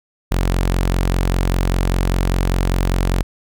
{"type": "tone", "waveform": "sawtooth", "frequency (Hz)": 45.04, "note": "F#1", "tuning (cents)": -46, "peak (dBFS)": -11, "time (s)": [0.31, 3.23], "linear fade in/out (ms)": 10, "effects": []}